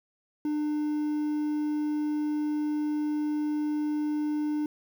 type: tone with quantisation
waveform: triangle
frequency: 300 Hz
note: D4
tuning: 37 cents sharp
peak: -24 dBFS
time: 0.45-4.66 s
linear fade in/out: 2 ms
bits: 9
effects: none